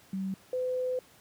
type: tone pair in turn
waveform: sine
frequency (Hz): 191.7 / 506.8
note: G3 / B4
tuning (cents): -38 / +45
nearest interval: octave + perfect fourth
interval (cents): 1683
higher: second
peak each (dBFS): -30 / -28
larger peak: second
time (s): 0.13-0.34 / 0.53-0.99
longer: second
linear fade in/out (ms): 2
effects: pink hiss -58 dBFS RMS until 1.2 s + high-pass 100 Hz 12 dB/octave